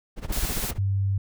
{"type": "noise with tremolo", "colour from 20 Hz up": "brown", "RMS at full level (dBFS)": -26, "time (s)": [0.16, 0.79], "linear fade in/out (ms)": 50, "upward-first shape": "sine", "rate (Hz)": 15, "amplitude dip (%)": 90}
{"type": "noise", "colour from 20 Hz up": "white", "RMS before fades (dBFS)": -31, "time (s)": [0.32, 0.71], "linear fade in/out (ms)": 5}
{"type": "tone", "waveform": "sine", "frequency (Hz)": 98, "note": "G2", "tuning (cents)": 0, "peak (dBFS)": -21, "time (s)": [0.78, 1.18], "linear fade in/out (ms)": 5}
{"effects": []}